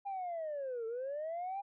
sine linear two-way sweep, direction down then up, 809 to 442 to 809 Hz, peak -35 dBFS, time 0.05-1.62 s, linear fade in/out 20 ms, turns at 0.86 s, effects tanh soft clip ceiling -34 dBFS

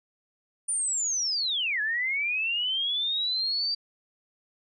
sine linear two-way sweep, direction down then up, 9397 to 1672 to 4687 Hz, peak -25 dBFS, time 0.68-3.75 s, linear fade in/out 10 ms, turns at 1.81 s, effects none

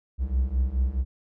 triangle beating tone pair, 61.74 / 66.44 Hz, B1 / C2, 0 / +27 cents, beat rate 4.7 Hz, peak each -24 / -22 dBFS, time 0.18-1.05 s, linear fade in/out 50 ms, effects none

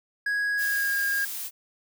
triangle tone with pitch glide, 1659 to 1623.9 Hz, G#6 to G#6, -2 to -39 cents, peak -22 dBFS, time 0.26-1.25 s, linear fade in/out 5 ms, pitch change -37 cents, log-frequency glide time 0.57-0.96 s
blue noise, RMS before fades -34 dBFS, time 0.57-1.51 s, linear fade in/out 50 ms
effects none

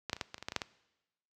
clicks, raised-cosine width 0.2 ms, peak -19 / -13 / -28 / -16 / -23 / -30 / -25 / -18 / -21 / -12 / -18 dBFS, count 11, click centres 0.097 / 0.131 / 0.166 / 0.212 / 0.344 / 0.381 / 0.426 / 0.485 / 0.521 / 0.563 / 0.618 s, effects noise-tail reverb RT60 1.0 s tail -21 dB re dry + high-pass 60 Hz 12 dB/octave

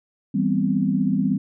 sine chord, C major seventh, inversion first, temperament just, 163.52 / 196.22 / 245.3 / 261.6 Hz, E3 / G3 / B3 / C4, -14 / +2 / -12 / 0 cents, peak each -26 / -21 / -25 / -24 dBFS, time 0.34-1.38 s, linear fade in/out 10 ms, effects none

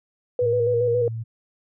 sine tone with vibrato, 481.9 Hz, B4, 43 cents flat, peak -18 dBFS, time 0.39-1.08 s, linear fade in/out 2 ms, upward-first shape square, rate 7.2 Hz, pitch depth 37 cents each way
sine tone with pitch glide, 110 to 113.22 Hz, A2 to A2, 0 to +50 cents, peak -27 dBFS, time 0.41-1.24 s, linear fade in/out 20 ms, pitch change +50 cents, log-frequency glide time 0.65-0.85 s
effects none

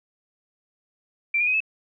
sine tone with pitch steps, 2354 / 2433 / 2514 / 2598 Hz, D7 / D#7 / D#7 / E7, +3 / -39 / +17 / -26 cents, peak -19 dBFS, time 1.34-1.604 s, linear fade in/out 5 ms, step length 66 ms, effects none

